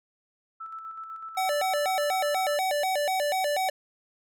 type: tone with tremolo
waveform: sine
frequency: 1318.5 Hz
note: E6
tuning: in tune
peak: -35 dBFS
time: 0.6-2.57 s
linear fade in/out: 10 ms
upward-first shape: square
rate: 8 Hz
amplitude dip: 40%
type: tone with vibrato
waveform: square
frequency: 665 Hz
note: E5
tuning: 15 cents sharp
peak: -25 dBFS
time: 1.37-3.7 s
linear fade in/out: 5 ms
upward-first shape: square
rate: 4.1 Hz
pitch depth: 220 cents each way
type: noise with exponential growth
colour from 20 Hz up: violet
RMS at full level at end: -44 dBFS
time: 1.94-2.04 s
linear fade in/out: 2 ms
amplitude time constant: 20 ms
effects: none